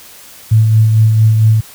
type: tone with tremolo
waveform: sine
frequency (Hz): 110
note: A2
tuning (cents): 0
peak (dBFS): -4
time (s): 0.51-1.61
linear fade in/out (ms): 10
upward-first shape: sine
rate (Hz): 4.4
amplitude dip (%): 35
effects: white hiss -37 dBFS RMS until 1.74 s